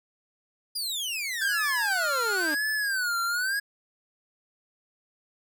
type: exponential sweep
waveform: sawtooth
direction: down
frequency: 4978 to 285.7 Hz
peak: -26 dBFS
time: 0.75-2.55 s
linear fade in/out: 10 ms
type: tone with vibrato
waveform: square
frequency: 1544 Hz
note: G6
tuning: 27 cents flat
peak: -26 dBFS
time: 1.41-3.6 s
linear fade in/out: 10 ms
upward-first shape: sine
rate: 0.97 Hz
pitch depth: 200 cents each way
effects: none